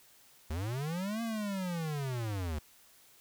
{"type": "linear two-way sweep", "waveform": "square", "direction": "up then down", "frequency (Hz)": [71.7, 233.1, 71.7], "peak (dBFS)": -34, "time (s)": [0.5, 2.59], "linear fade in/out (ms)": 5, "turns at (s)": 1.22, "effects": ["white hiss -61 dBFS RMS until 3.2 s"]}